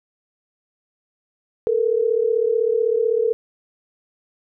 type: tone pair together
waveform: sine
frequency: 438.9 / 474.8 Hz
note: A4 / A#4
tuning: -4 / +32 cents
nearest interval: minor second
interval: 136 cents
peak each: -19 dBFS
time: 1.67-3.33 s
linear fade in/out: 0 ms
effects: none